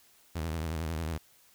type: tone with vibrato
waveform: sawtooth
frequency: 80.5 Hz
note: E2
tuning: 41 cents flat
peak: -28 dBFS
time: 0.35-1.18 s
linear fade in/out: 10 ms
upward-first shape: sine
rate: 11 Hz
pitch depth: 100 cents each way
effects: white hiss -62 dBFS RMS until 1.54 s